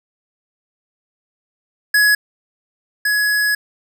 square tone pair in turn, 1683 / 1683 Hz, G#6 / G#6, +23 / +23 cents, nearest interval unison, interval 0 cents, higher neither, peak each -11 / -15 dBFS, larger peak first, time 1.94-2.15 / 3.05-3.55 s, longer second, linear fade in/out 5 ms, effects none

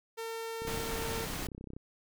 sawtooth tone, 453.7 Hz, A#4, 47 cents flat, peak -33 dBFS, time 0.17-1.26 s, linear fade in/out 20 ms
click train, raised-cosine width 3 ms, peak -31 dBFS, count 38, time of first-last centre 0.62-1.766 s, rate 32.3 Hz
pink noise, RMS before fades -38 dBFS, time 0.67-1.47 s, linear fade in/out 2 ms
effects none

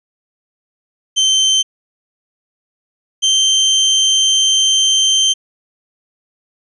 30% pulse tone pair in turn, 3107 / 3129 Hz, G7 / G7, -16 / -4 cents, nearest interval unison, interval 12 cents, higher second, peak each -7 dBFS, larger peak neither, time 1.16-1.63 / 3.22-5.34 s, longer second, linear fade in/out 20 ms, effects resampled to 24000 Hz

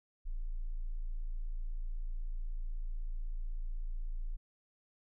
sine tone, 28.06 Hz, A0, 35 cents sharp, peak -34 dBFS, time 0.25-4.37 s, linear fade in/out 20 ms, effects none

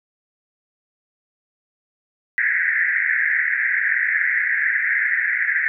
pink band-pass noise, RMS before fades -20 dBFS, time 2.38-5.68 s, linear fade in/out 0 ms, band 1600 to 2100 Hz, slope 96 dB/octave, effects none

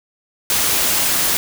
white noise, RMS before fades -17 dBFS, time 0.5-1.37 s, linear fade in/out 0 ms, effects none

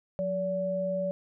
sine tone pair together, 180.6 / 573.4 Hz, F#3 / D5, -42 / -42 cents, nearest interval octave + minor sixth, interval 2000 cents, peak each -34 / -28 dBFS, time 0.19-1.11 s, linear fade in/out 0 ms, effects none

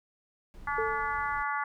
brown noise, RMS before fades -47 dBFS, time 0.54-1.43 s, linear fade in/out 0 ms
harmonic tone, 287.1 Hz, D4, 39 cents flat, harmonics 3 / 4 / 5 / 6 / 7, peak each -34 / -33 / -35 / -38 / -39 dBFS, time 0.67-1.64 s, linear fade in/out 5 ms
sine tone with exponential decay, 443.9 Hz, A4, 15 cents sharp, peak -27 dBFS, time 0.78-1.43 s, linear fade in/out 5 ms, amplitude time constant 140 ms
effects none

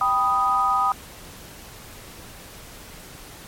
sine chord, G augmented, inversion none, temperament equal, 784 / 987.8 / 1244.5 Hz, G5 / B5 / D#6, 0 / 0 / 0 cents, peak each -24 / -25 / -19 dBFS, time 0.01-0.92 s, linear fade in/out 2 ms, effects pink hiss -42 dBFS RMS until 3.47 s + MP3 64 kbps

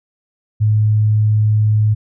sine tone, 107.1 Hz, A2, 46 cents flat, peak -10 dBFS, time 0.6-1.95 s, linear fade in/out 20 ms, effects none

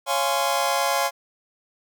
sawtooth chord, Db major seventh, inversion none, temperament just, 554.4 / 693 / 831.5 / 1039.4 Hz, Db5 / F5 / Ab5 / C6, 0 / -14 / +2 / -12 cents, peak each -22 dBFS, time 0.06-1.11 s, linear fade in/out 50 ms, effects none

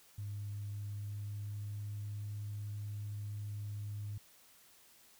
sine tone with pitch glide, 102.5 to 103.63 Hz, G#2 to G#2, -22 to -3 cents, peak -38 dBFS, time 0.18-4.18 s, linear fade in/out 5 ms, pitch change +19 cents, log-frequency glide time 0.77-2.05 s, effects tanh soft clip ceiling -34 dBFS + white hiss -63 dBFS RMS until 5.19 s

